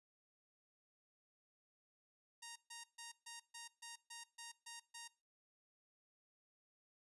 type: tone bursts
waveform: 5% pulse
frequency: 932.3 Hz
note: A#5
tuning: in tune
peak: -38 dBFS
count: 10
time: 2.42-5.08 s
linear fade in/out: 10 ms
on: 140 ms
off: 140 ms
effects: noise-tail reverb RT60 0.3 s tail -20 dB re dry + resampled to 24000 Hz